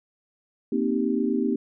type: chord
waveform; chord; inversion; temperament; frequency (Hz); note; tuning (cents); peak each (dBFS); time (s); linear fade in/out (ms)
sine; C minor seventh; third; equal; 233.1 / 261.6 / 311.1 / 392; Bb3 / C4 / Eb4 / G4; 0 / 0 / 0 / 0; -26 / -26 / -28 / -28; 0.72-1.56; 5
effects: none